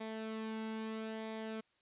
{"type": "tone with flanger", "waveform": "sawtooth", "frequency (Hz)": 220.4, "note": "A3", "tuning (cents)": 3, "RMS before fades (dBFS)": -42, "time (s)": [0, 1.61], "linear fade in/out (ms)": 10, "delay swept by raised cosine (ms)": [0.7, 1.67], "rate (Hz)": 0.77, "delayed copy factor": -0.5, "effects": ["white hiss -75 dBFS RMS until 1.81 s", "resampled to 8000 Hz"]}